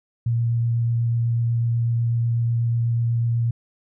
sine tone with vibrato, 117.1 Hz, A#2, 8 cents sharp, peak -18 dBFS, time 0.26-3.51 s, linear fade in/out 5 ms, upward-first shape sine, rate 8.1 Hz, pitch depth 9 cents each way, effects none

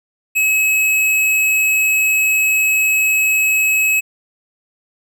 square tone, 2568 Hz, E7, 46 cents flat, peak -13 dBFS, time 0.35-4.01 s, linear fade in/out 20 ms, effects none

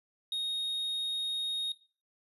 triangle tone, 3729 Hz, A#7, in tune, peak -29 dBFS, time 0.32-1.72 s, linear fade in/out 2 ms, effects noise-tail reverb RT60 0.4 s tail -20 dB re dry + resampled to 32000 Hz

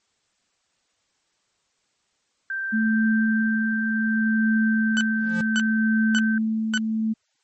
sine tone with pitch glide, 1568 to 1550 Hz, G6 to G6, 0 to -20 cents, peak -25 dBFS, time 2.5-6.38 s, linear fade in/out 2 ms, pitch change -20 cents, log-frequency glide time 3.97-5.55 s
sine tone with tremolo, 220.4 Hz, A3, 3 cents sharp, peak -17 dBFS, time 2.72-7.14 s, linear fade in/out 20 ms, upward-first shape triangle, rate 0.68 Hz, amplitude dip 50%
30% pulse tone bursts, 1500 Hz, F#6, 23 cents sharp, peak -18 dBFS, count 4, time 4.97-6.776 s, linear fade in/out 0 ms, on 39 ms, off 550 ms
square tone with exponential growth, 175.3 Hz, F3, 7 cents sharp, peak -25 dBFS, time 5.12-5.41 s, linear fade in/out 2 ms, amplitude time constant 63 ms
effects white hiss -70 dBFS RMS until 7.43 s + MP3 32 kbps

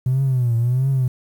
triangle tone with vibrato, 125.4 Hz, B2, 27 cents sharp, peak -12 dBFS, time 0.06-1.08 s, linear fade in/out 5 ms, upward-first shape triangle, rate 1.5 Hz, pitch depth 160 cents each way, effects tanh soft clip ceiling -12 dBFS + 8-bit

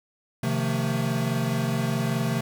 square chord, F dominant seventh, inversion second, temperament equal with one note detuned, 130.81 / 155.56 / 174.61 / 225.1 Hz, C3 / Eb3 / F3 / A3, 0 / 0 / 0 / +40 cents, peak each -28 / -31 / -33 / -29 dBFS, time 0.43-2.41 s, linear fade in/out 5 ms, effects 9-bit

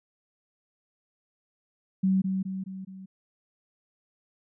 sine tone with echo, 190 Hz, F#3, 46 cents sharp, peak -20 dBFS, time 2.03-2.22 s, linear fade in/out 10 ms, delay 210 ms, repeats 4, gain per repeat -5 dB, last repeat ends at 3.06 s, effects none

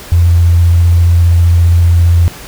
sine tone with vibrato, 85.7 Hz, F2, 32 cents flat, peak -4 dBFS, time 0.12-2.28 s, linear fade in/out 0 ms, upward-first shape sine, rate 15 Hz, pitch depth 18 cents each way, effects pink hiss -30 dBFS RMS until 2.47 s

